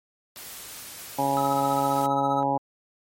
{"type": "noise", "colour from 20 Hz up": "white", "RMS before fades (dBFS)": -40, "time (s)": [0.36, 2.06], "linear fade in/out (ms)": 0}
{"type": "harmonic tone", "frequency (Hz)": 138.59, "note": "C#3", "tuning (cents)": 0, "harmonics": [1, 2, 3, 4, 5, 6, 7], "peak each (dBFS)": [-34, -29, -36, -29, -33, -24, -31], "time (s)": [1.18, 2.58], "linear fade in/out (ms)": 10}
{"type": "tone with tremolo", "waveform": "triangle", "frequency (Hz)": 1285, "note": "E6", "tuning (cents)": -45, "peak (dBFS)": -24, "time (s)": [1.37, 2.43], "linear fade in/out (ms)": 0, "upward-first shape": "triangle", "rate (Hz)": 15, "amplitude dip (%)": 85}
{"effects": ["MP3 64 kbps"]}